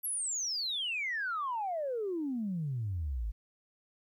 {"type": "exponential sweep", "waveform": "sine", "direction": "down", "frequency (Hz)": [11800, 49], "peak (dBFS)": -31, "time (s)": [0.03, 3.32], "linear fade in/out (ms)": 20, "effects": ["tanh soft clip ceiling -27 dBFS", "12-bit"]}